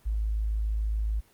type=tone; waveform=sine; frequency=53.5 Hz; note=A1; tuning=48 cents flat; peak=-25 dBFS; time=0.05-1.21 s; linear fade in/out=20 ms; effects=pink hiss -61 dBFS RMS until 1.33 s + Opus 24 kbps